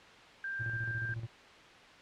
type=tone; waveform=sine; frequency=1584 Hz; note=G6; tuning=18 cents sharp; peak=-35 dBFS; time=0.44-1.14 s; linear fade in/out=2 ms
type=tone with tremolo; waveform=triangle; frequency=114.6 Hz; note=A#2; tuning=29 cents flat; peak=-33 dBFS; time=0.59-1.27 s; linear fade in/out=20 ms; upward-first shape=square; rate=14 Hz; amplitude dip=60%
effects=white hiss -54 dBFS RMS until 2.01 s + low-pass 3000 Hz 12 dB/octave